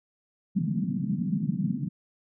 pink band-pass noise, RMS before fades -28 dBFS, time 0.55-1.89 s, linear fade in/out 20 ms, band 150 to 230 Hz, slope 48 dB/octave, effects none

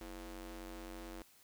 sawtooth ring-modulated tone, 186.7 Hz, F#3, 16 cents sharp, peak -39 dBFS, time 0.01-1.22 s, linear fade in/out 0 ms, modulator 141 Hz, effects white hiss -65 dBFS RMS until 1.43 s

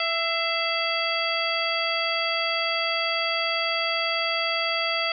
harmonic tone with a mistuned harmonic, 662 Hz, E5, 7 cents sharp, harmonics 1 / 2 / 3 / 4 / 5 / 7, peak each -30 / -30 / -30 / -30 / -30 / -30 dBFS, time 0-5.12 s, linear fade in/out 2 ms, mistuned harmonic 3, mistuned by +50 cents, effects none

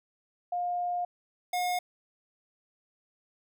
sine / square tone pair in turn, 709 / 718.9 Hz, F5 / F5, +26 / +50 cents, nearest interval unison, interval 24 cents, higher second, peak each -28 dBFS, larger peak neither, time 0.52-1.05 / 1.53-1.79 s, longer first, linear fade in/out 5 ms, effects none

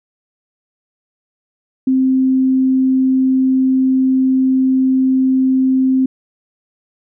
sine tone, 261.6 Hz, C4, in tune, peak -10 dBFS, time 1.87-6.06 s, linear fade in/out 5 ms, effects none

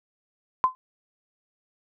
sine tone with exponential decay, 1029 Hz, C6, 29 cents flat, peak -12 dBFS, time 0.64-0.75 s, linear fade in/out 0 ms, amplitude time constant 23 ms, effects none

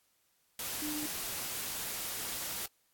sine tone in noise, 300.2 Hz, D4, 38 cents sharp, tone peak -37 dBFS, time 0.82-1.06 s, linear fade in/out 2 ms, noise white, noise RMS -38 dBFS, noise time 0.59-2.66 s, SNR -2 dB, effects white hiss -73 dBFS RMS until 2.93 s + AAC 64 kbps

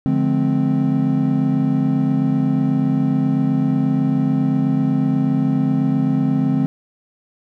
triangle chord, D half-diminished seventh, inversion none, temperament equal with one note detuned, 146.83 / 174.61 / 213 / 261.6 Hz, D3 / F3 / Ab3 / C4, 0 / 0 / +44 / 0 cents, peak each -18 / -22 / -20 / -16 dBFS, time 0.06-6.66 s, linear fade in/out 0 ms, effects none

